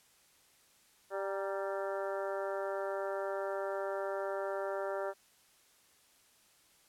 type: harmonic tone with a mistuned harmonic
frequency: 196 Hz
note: G3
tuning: in tune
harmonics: 2 / 3 / 4 / 5 / 6 / 7 / 8 / 9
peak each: -39 / -37 / -44 / -46 / -49 / -45 / -51 / -51 dBFS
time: 1.1-5.14 s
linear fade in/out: 50 ms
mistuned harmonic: 5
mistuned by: -64 cents
effects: white hiss -66 dBFS RMS until 6.88 s + low-pass 12000 Hz 12 dB/octave

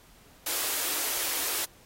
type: high-pass noise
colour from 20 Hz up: white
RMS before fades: -30 dBFS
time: 0.46-1.65 s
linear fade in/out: 5 ms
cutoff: 270 Hz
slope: 96 dB/octave
effects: pink hiss -57 dBFS RMS until 1.85 s + AAC 48 kbps

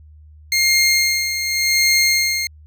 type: tone with tremolo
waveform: 20% pulse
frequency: 2125 Hz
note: C7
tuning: 26 cents sharp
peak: -7 dBFS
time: 0.52-2.47 s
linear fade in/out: 2 ms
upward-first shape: sine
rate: 0.88 Hz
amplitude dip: 60%
effects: added 76 Hz sine -41 dBFS peak until 2.66 s

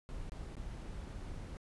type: noise with dropouts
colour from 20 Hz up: brown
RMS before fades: -44 dBFS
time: 0.09-1.57 s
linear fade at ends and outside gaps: 0 ms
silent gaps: 0.296-0.32 / 0.554-0.568 s
effects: resampled to 24000 Hz

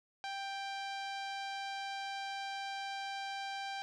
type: tone with low-pass filter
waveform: sawtooth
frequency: 787 Hz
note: G5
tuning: 7 cents sharp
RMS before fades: -41 dBFS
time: 0.24-3.82 s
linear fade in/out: 0 ms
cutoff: 4600 Hz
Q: 1.4
effects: none

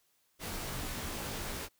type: noise with comb filter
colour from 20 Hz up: pink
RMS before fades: -39 dBFS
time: 0.39-1.69 s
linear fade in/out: 50 ms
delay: 19 ms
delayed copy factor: -0.75
effects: white hiss -73 dBFS RMS until 1.79 s

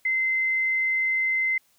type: tone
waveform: sine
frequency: 2067 Hz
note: C7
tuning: 22 cents flat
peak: -21 dBFS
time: 0.05-1.58 s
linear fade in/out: 5 ms
effects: white hiss -64 dBFS RMS until 1.78 s

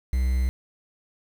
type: tone with quantisation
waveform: triangle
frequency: 63.6 Hz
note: C2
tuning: 48 cents flat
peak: -18 dBFS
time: 0.13-0.49 s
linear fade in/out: 0 ms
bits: 7
effects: none

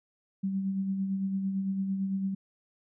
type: tone with tremolo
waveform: sine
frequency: 193.4 Hz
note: G3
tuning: 23 cents flat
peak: -26 dBFS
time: 0.43-2.35 s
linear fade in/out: 10 ms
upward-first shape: sine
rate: 8.9 Hz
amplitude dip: 40%
effects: none

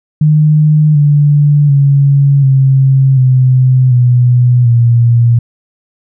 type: tone with pitch steps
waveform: sine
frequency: 152.4 / 146.11 / 140.07 / 134.29 / 128.75 / 123.43 / 118.33 Hz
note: D#3 / D3 / C#3 / C3 / C3 / B2 / A#2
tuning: -36 / -9 / +18 / +45 / -28 / -1 / +26 cents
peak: -4 dBFS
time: 0.21-5.39 s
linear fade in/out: 5 ms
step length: 740 ms
effects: none

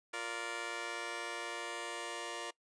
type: chord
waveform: 10% pulse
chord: Bb major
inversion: second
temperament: just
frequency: 349.6 / 466.2 / 582.7 Hz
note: F4 / Bb4 / D5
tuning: +2 / 0 / -14 cents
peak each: -36 / -35 / -36 dBFS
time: 0.13-2.51 s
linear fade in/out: 10 ms
effects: noise-tail reverb RT60 0.1 s tail -21 dB re dry + resampled to 22050 Hz

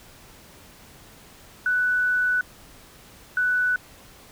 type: tone pair in turn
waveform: sine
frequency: 1487 / 1487 Hz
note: F#6 / F#6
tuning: +8 / +8 cents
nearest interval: unison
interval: 0 cents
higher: neither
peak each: -19 dBFS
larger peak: neither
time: 1.66-2.41 / 3.37-3.76 s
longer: first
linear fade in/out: 2 ms
effects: pink hiss -49 dBFS RMS until 4.31 s

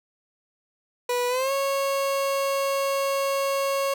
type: tone with pitch glide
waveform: 30% pulse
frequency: 490 to 550 Hz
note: B4 to C#5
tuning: -14 to -14 cents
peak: -20 dBFS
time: 1.09-3.94 s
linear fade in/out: 5 ms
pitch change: +200 cents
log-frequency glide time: 1.28-1.52 s
effects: none

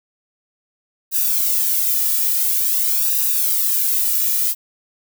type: noise with flanger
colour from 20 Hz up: violet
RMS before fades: -18 dBFS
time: 1.11-4.55 s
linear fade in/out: 50 ms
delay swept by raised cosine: 0.92 to 1.91 ms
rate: 0.48 Hz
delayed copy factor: -0.75
effects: none

